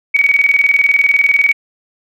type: tone with tremolo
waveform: sine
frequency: 2254 Hz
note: C#7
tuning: 28 cents sharp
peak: -6 dBFS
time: 0.14-1.53 s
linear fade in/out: 10 ms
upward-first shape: square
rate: 20 Hz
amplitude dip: 70%
effects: none